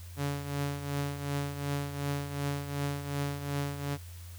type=tone with tremolo; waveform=sawtooth; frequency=142.2 Hz; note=C#3; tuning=45 cents sharp; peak=-25 dBFS; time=0.16-3.98 s; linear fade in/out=50 ms; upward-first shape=triangle; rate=2.7 Hz; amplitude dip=70%; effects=added 87 Hz sine -43 dBFS peak until 4.38 s + white hiss -54 dBFS RMS until 4.38 s